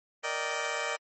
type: chord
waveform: 15% pulse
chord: Eb major seventh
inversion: second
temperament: just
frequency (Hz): 466.7 / 583.4 / 622.3 / 777.8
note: Bb4 / D5 / Eb5 / G5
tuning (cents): +2 / -12 / 0 / -14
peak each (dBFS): -31 / -29 / -30 / -32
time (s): 0.23-0.97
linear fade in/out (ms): 20
effects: MP3 32 kbps